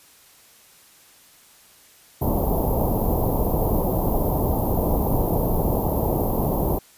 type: band-stop noise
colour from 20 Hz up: pink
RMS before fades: -21 dBFS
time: 2.21-6.79 s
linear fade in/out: 10 ms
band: 930 to 13000 Hz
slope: 48 dB/octave
effects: white hiss -52 dBFS RMS until 6.97 s + resampled to 32000 Hz